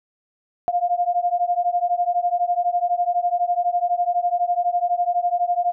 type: beating tone pair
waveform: sine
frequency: 699 / 711 Hz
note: F5 / F5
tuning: +1 / +31 cents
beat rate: 12 Hz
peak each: -21 / -21 dBFS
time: 0.68-5.72 s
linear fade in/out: 0 ms
effects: none